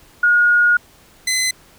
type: tone pair in turn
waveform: sine / 15% pulse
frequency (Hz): 1438 / 2034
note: F#6 / C7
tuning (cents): -50 / -50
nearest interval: tritone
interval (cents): 600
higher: second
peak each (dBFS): -10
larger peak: neither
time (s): 0.23-0.77 / 1.27-1.51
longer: first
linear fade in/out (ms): 5
effects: pink hiss -49 dBFS RMS until 1.78 s